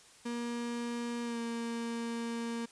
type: tone with pitch glide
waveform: 35% pulse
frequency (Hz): 237.4 to 232.6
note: A#3 to A#3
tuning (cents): +32 to -4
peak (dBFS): -33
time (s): 0.25-2.66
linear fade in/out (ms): 10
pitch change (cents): -36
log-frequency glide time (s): 1.23-1.39
effects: white hiss -58 dBFS RMS until 2.71 s + resampled to 22050 Hz